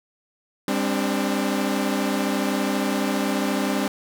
sawtooth chord, G suspended fourth, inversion none, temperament equal with one note detuned, 200.7 / 261.6 / 293.7 Hz, G3 / C4 / D4, +41 / 0 / 0 cents, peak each -21 / -22 / -23 dBFS, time 0.68-3.88 s, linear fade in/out 2 ms, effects none

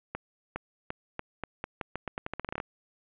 accelerating click train, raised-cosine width 0.5 ms, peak -18 dBFS, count 19, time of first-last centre 0.15-2.601 s, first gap 410 ms, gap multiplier 0.84, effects resampled to 8000 Hz + 8-bit

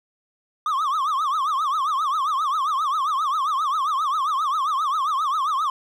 triangle tone with vibrato, 1166 Hz, D6, 13 cents flat, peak -18 dBFS, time 0.66-5.7 s, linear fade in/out 2 ms, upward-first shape triangle, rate 7.5 Hz, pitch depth 220 cents each way, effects none

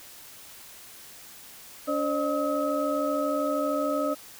sine tone cluster, 284.9 / 530 / 603 / 1277 Hz, C#4 / C5 / D5 / D#6, +48 / +22 / +46 / +45 cents, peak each -29 / -32 / -28 / -31 dBFS, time 1.87-4.15 s, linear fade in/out 20 ms, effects white hiss -47 dBFS RMS until 4.39 s

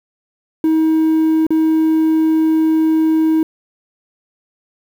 triangle tone with dropouts, 317.8 Hz, D#4, 37 cents sharp, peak -8 dBFS, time 0.64-3.43 s, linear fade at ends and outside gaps 2 ms, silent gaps 1.467-1.505 s, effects tanh soft clip ceiling -4 dBFS + 7-bit

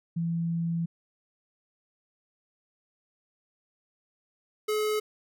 sine / square tone pair in turn, 167.6 / 426.6 Hz, E3 / G#4, +29 / +46 cents, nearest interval octave + major third, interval 1617 cents, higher second, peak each -26 dBFS, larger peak neither, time 0.16-0.86 / 4.68-5 s, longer first, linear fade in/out 10 ms, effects none

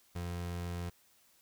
30% pulse tone, 87.31 Hz, F2, in tune, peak -34 dBFS, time 0.15-0.9 s, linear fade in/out 10 ms, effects white hiss -67 dBFS RMS until 1.41 s

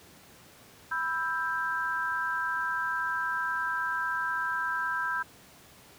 sine chord, E minor, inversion second, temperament just, 988.9 / 1318.5 / 1582.2 Hz, B5 / E6 / G6, +2 / 0 / +16 cents, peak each -34 / -34 / -30 dBFS, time 0.91-5.23 s, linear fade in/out 10 ms, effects pink hiss -54 dBFS RMS until 5.98 s + high-pass 80 Hz 12 dB/octave

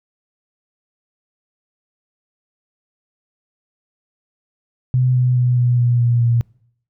sine tone with pitch steps, 127 / 125.47 / 123.96 / 122.46 / 120.99 / 119.53 / 118.09 Hz, B2 / B2 / B2 / B2 / B2 / A#2 / A#2, +49 / +28 / +7 / -14 / -35 / +44 / +23 cents, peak -12 dBFS, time 4.94-6.41 s, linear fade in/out 0 ms, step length 210 ms, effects noise-tail reverb RT60 0.7 s tail -26 dB re dry

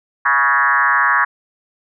sine tone with frequency modulation, 1396.9 Hz, F6, in tune, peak -11 dBFS, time 0.25-1.25 s, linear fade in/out 10 ms, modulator 140 Hz, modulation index 3.1, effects none

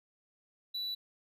triangle tone, 3951 Hz, B7, in tune, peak -33 dBFS, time 0.74-0.95 s, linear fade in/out 10 ms, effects none

